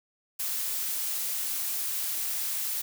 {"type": "noise", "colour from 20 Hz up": "blue", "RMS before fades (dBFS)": -31, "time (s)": [0.39, 2.82], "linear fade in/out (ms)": 10, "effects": []}